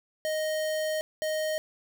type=tone pair in turn; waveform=square; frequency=622.3 / 622.3 Hz; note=D#5 / D#5; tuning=0 / 0 cents; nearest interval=unison; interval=0 cents; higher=neither; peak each=-28 dBFS; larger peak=neither; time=0.25-1.01 / 1.22-1.58 s; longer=first; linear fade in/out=0 ms; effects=9-bit